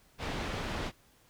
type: low-pass noise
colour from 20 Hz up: pink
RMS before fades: -36 dBFS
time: 0.18-0.92 s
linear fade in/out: 50 ms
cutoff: 3700 Hz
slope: 12 dB/octave
effects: pink hiss -64 dBFS RMS until 1.29 s